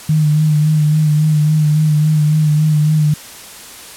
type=tone with vibrato; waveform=sine; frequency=152.6 Hz; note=D#3; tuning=33 cents flat; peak=-9 dBFS; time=0.09-3.14 s; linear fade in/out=5 ms; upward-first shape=sine; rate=3.6 Hz; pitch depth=32 cents each way; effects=white hiss -34 dBFS RMS until 3.96 s + low-pass 12000 Hz 12 dB/octave